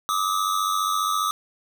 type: tone pair together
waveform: square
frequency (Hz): 1181.2 / 1276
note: D6 / D#6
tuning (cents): +10 / +43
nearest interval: minor second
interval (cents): 133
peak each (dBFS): -25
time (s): 0.09-1.31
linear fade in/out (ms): 0
effects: none